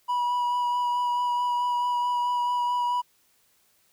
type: tone with vibrato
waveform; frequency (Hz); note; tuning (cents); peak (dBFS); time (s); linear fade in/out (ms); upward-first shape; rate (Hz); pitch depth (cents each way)
triangle; 975; B5; -23; -21; 0.08-3.02; 20; sine; 4.6; 13
effects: white hiss -65 dBFS RMS until 3.92 s